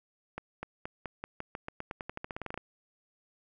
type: accelerating click train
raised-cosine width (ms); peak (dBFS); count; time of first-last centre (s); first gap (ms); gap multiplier
0.5; -22; 21; 0.38-2.576; 250; 0.9
effects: none